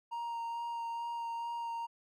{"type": "tone with vibrato", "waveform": "triangle", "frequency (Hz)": 933, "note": "A#5", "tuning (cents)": 1, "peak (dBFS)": -34, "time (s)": [0.11, 1.87], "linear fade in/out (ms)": 20, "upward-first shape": "sine", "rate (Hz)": 2.3, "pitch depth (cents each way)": 12, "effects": []}